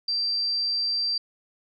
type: tone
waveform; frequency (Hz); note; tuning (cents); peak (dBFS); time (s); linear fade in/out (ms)
sine; 4699; D8; 0; -23; 0.08-1.18; 5
effects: none